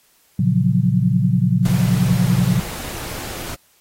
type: chord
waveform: sine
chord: Gb major seventh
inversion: first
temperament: equal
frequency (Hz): 116.54 / 138.59 / 174.61 / 185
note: Bb2 / Db3 / F3 / Gb3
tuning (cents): 0 / 0 / 0 / 0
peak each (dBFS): -19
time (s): 0.39-2.6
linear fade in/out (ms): 5
type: noise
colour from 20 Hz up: pink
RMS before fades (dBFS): -30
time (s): 1.65-3.55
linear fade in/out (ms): 5
effects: white hiss -57 dBFS RMS until 3.8 s + AAC 48 kbps